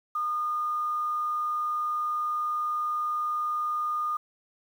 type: tone with quantisation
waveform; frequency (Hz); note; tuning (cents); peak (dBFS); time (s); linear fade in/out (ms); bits
sine; 1220; D#6; -34; -26; 0.15-4.17; 5; 9
effects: none